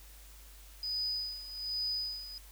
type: tone with tremolo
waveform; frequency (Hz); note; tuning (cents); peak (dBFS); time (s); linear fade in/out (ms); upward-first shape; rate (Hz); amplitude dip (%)
sine; 4978; D#8; 0; -31; 0.83-2.38; 2; sine; 1.2; 75
effects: added 50 Hz sine -52 dBFS peak until 2.51 s + white hiss -57 dBFS RMS until 2.51 s